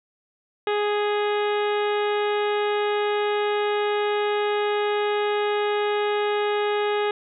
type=harmonic tone; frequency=415.3 Hz; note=G#4; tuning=in tune; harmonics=1 / 2 / 3 / 4 / 5 / 6 / 7 / 8 / 9; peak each=-22 / -28 / -32 / -34 / -36 / -38 / -39 / -40 / -41 dBFS; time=0.67-7.11 s; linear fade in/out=2 ms; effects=none